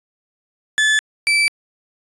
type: tone pair in turn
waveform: 35% pulse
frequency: 1732 / 2321 Hz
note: A6 / D7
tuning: -28 / -21 cents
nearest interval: perfect fourth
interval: 507 cents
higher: second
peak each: -11 dBFS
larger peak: neither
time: 0.78-0.99 / 1.27-1.48 s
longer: neither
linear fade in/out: 0 ms
effects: resampled to 22050 Hz